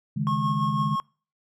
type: chord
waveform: sine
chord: C# suspended second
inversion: none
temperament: equal with one note detuned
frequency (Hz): 138.59 / 155.56 / 208.7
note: C#3 / D#3 / G#3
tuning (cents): 0 / 0 / +9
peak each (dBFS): -28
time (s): 0.16-0.96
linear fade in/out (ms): 10
type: tone with tremolo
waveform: triangle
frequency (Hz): 1087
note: C#6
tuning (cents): -34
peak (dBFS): -22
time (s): 0.27-1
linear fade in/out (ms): 0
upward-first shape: sine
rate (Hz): 6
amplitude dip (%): 45
effects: noise-tail reverb RT60 0.4 s tail -26 dB re dry